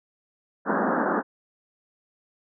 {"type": "band-pass noise", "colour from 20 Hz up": "pink", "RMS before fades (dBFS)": -24, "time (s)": [0.65, 1.23], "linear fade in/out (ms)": 50, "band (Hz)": [180, 1700], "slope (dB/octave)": 96, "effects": []}